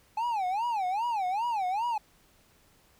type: tone with vibrato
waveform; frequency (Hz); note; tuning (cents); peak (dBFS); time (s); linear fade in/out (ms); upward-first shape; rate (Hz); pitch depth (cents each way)
triangle; 837; G#5; +13; -25; 0.17-1.98; 5; sine; 2.5; 250
effects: pink hiss -63 dBFS RMS until 2.99 s